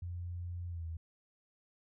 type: tone with pitch glide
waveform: sine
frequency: 87.6 to 81.73 Hz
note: F2 to E2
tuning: +6 to -14 cents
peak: -38 dBFS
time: 0.02-0.97 s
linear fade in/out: 5 ms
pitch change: -120 cents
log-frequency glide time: 0.68-0.86 s
effects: none